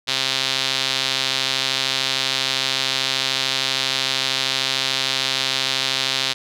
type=tone with band-pass filter; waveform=sawtooth; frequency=133.1 Hz; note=C3; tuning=30 cents sharp; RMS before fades=-22 dBFS; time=0.07-6.34 s; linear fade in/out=20 ms; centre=3900 Hz; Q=2.4; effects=none